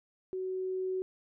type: tone with level ramp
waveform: sine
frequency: 373.9 Hz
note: F#4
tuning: 18 cents sharp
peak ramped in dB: -33 to -30 dBFS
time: 0.33-1.02 s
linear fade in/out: 0 ms
effects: none